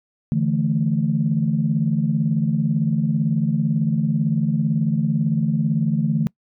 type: chord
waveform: sine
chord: D suspended second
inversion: none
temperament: equal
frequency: 146.83 / 164.81 / 220 Hz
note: D3 / E3 / A3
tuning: 0 / 0 / 0 cents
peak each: -21 dBFS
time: 0.32-6.27 s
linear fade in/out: 0 ms
effects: noise-tail reverb RT60 0.1 s tail -25 dB re dry + tanh soft clip ceiling -7 dBFS